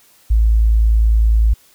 sine tone, 55 Hz, A1, in tune, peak -9 dBFS, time 0.3-1.54 s, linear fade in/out 10 ms, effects white hiss -51 dBFS RMS until 1.74 s

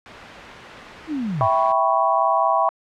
white noise, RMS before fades -33 dBFS, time 0.06-1.72 s, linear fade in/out 0 ms
sine linear sweep, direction down, 329.6 to 83.8 Hz, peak -22 dBFS, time 1.07-1.49 s, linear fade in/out 50 ms
sine chord, C# half-diminished seventh, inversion first, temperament equal, 659.3 / 784 / 987.8 / 1108.7 Hz, E5 / G5 / B5 / C#6, 0 / 0 / 0 / 0 cents, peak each -21 dBFS, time 1.41-2.69 s, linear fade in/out 0 ms
effects low-pass 2000 Hz 12 dB/octave

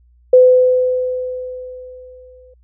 sine tone with exponential decay, 506 Hz, B4, 42 cents sharp, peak -3 dBFS, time 0.33-2.54 s, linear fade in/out 5 ms, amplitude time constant 480 ms, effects added 60 Hz sine -48 dBFS peak until 2.63 s

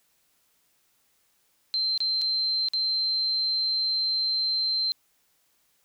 sine tone with dropouts, 4121 Hz, C8, 27 cents flat, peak -23 dBFS, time 1.74-4.92 s, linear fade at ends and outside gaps 0 ms, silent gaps 1.977-2.004 / 2.214-2.218 / 2.686-2.735 s, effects white hiss -68 dBFS RMS until 5.84 s

